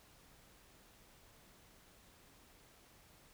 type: silence
effects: pink hiss -64 dBFS RMS until 3.33 s